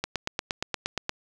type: click train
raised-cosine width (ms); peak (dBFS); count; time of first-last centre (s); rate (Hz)
0.2; -10; 10; 0.04-1.094; 8.54
effects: none